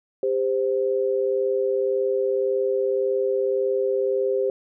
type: tone pair together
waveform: sine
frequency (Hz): 398.2 / 520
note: G4 / C5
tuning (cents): +27 / -11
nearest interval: perfect fourth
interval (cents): 462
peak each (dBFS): -22 / -23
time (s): 0.23-4.5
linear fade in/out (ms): 2
effects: none